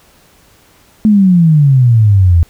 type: exponential sweep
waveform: sine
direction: down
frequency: 219.4 to 81.3 Hz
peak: -4 dBFS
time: 1.05-2.43 s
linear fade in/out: 0 ms
effects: pink hiss -47 dBFS RMS until 2.49 s